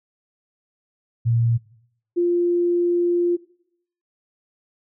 sine tone pair in turn, 116.54 / 348.6 Hz, A#2 / F4, 0 / -3 cents, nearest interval octave + perfect fifth, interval 1897 cents, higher second, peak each -16 dBFS, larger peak neither, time 1.25-1.58 / 2.16-3.37 s, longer second, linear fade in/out 20 ms, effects noise-tail reverb RT60 0.7 s tail -20 dB re dry

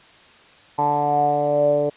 10% pulse tone with low-pass filter sweep, 146.3 Hz, D3, 6 cents flat, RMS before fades -19 dBFS, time 0.78-1.9 s, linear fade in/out 10 ms, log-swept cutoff 910 to 520 Hz, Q 9.1, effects white hiss -49 dBFS RMS until 1.96 s + resampled to 8000 Hz

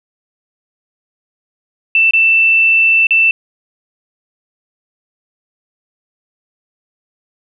sine tone with dropouts, 2665 Hz, E7, 18 cents sharp, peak -7 dBFS, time 1.95-3.31 s, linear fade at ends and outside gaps 2 ms, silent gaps 2.109-2.135 / 3.069-3.107 s, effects none

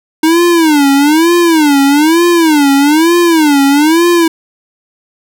square tone with vibrato, 310 Hz, D#4, 6 cents flat, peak -6 dBFS, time 0.23-4.28 s, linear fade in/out 5 ms, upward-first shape sine, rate 1.1 Hz, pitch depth 200 cents each way, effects none

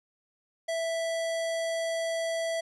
square tone, 659.3 Hz, E5, in tune, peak -29 dBFS, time 0.68-2.61 s, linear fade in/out 10 ms, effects resampled to 24000 Hz

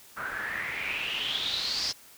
white noise with low-pass filter sweep, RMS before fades -32 dBFS, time 0.16-1.93 s, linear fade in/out 20 ms, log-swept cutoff 1400 to 5200 Hz, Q 8.3, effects white hiss -53 dBFS RMS until 2.17 s

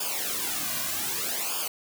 white noise with flanger, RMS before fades -30 dBFS, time 0-1.68 s, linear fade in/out 5 ms, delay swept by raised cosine 0.5 to 2.3 ms, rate 0.64 Hz, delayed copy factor -0.85, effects none

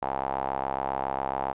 sawtooth tone with band-pass filter, 67.3 Hz, C2, 49 cents sharp, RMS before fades -30 dBFS, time 0.02-1.53 s, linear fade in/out 5 ms, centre 820 Hz, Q 4.4, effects resampled to 8000 Hz

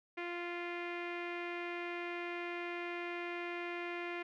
sawtooth tone with low-pass filter, 348 Hz, F4, 6 cents flat, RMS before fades -41 dBFS, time 0.17-4.23 s, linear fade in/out 10 ms, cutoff 2300 Hz, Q 3.9, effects none

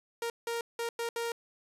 sawtooth tone bursts at uneven times, 466.2 Hz, A#4, in tune, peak -28 dBFS, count 5, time 0.22-0.3 / 0.47-0.61 / 0.79-0.89 / 0.99-1.09 / 1.16-1.32 s, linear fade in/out 2 ms, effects resampled to 32000 Hz

